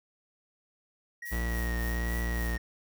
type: tone with vibrato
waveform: triangle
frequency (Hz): 1890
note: A#6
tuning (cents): +23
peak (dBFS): -36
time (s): 1.22-2.58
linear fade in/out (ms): 5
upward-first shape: triangle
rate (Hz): 1.3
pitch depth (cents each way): 43
type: noise with tremolo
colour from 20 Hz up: violet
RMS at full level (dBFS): -43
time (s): 1.25-2.56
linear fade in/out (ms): 10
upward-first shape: sine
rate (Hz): 3.6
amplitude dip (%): 60
type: tone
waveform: 45% pulse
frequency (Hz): 58.27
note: A#1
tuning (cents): 0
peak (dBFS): -29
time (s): 1.31-2.58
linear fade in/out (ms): 20
effects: none